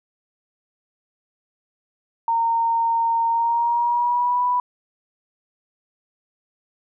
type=tone with pitch glide; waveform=sine; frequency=920 to 986 Hz; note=A#5 to B5; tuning=-23 to -3 cents; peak=-17 dBFS; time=2.28-4.6 s; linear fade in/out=2 ms; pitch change=+120 cents; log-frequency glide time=3.28-4.44 s; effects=none